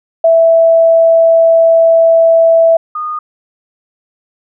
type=tone pair in turn; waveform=sine; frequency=659.3 / 1228.2 Hz; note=E5 / D#6; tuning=0 / -23 cents; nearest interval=major seventh; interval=1077 cents; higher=second; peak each=-4 / -16 dBFS; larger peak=first; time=0.24-2.77 / 2.95-3.19 s; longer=first; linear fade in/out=5 ms; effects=none

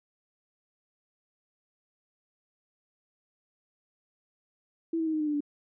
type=tone with pitch steps; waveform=sine; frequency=329.6 / 322.8 / 316.2 / 309.7 / 303.3 / 297.1 / 290.9 Hz; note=E4 / E4 / D#4 / D#4 / D#4 / D4 / D4; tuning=0 / -36 / +28 / -8 / -44 / +20 / -16 cents; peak=-26 dBFS; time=4.93-5.406 s; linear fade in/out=5 ms; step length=68 ms; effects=none

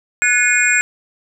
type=tone cluster; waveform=sine; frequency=1481 / 1712 / 2156 / 2451 / 7520 Hz; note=F#6 / A6 / C#7 / D#7 / A#8; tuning=+1 / -48 / -49 / -27 / +14 cents; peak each=-18 dBFS; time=0.22-0.81 s; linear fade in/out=0 ms; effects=none

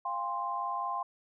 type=chord; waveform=sine; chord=F suspended second; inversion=none; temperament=equal with one note detuned; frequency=698.5 / 803.7 / 1046.5 Hz; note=F5 / G5 / C6; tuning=0 / +43 / 0 cents; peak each=-39 / -37 / -33 dBFS; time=0.05-1.03 s; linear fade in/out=5 ms; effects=none

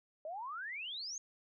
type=exponential sweep; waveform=sine; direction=up; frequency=597 to 6645 Hz; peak=-40 dBFS; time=0.25-1.18 s; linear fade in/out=2 ms; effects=none

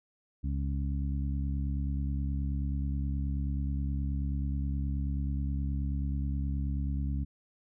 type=harmonic tone; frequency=69.4 Hz; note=C#2; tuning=3 cents sharp; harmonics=1 / 2 / 3 / 4; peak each=-30 / -36 / -40 / -42 dBFS; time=0.43-7.25 s; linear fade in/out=20 ms; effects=none

